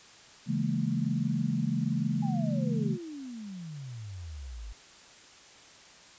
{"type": "chord", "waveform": "sine", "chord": "A# half-diminished seventh", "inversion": "first", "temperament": "equal with one note detuned", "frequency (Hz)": [138.59, 164.81, 207.7, 228.9], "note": ["C#3", "E3", "G#3", "A#3"], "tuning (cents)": [0, 0, 0, -31], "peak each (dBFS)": -32, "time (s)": [0.46, 2.98], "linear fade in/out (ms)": 50}
{"type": "exponential sweep", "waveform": "sine", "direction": "down", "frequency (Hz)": [830.6, 49], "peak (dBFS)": -38, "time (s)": [2.22, 4.73], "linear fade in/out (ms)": 10}
{"effects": ["white hiss -53 dBFS RMS until 6.18 s", "resampled to 16000 Hz"]}